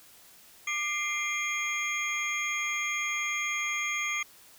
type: tone cluster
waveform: sine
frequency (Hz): 1192 / 2090 / 2396 / 3255 / 6560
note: D6 / C7 / D7 / G#7 / G#8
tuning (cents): +25 / -2 / +34 / -36 / -22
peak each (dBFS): -37 / -31 / -35 / -40 / -37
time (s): 0.67-4.23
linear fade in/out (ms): 5
effects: white hiss -55 dBFS RMS until 4.58 s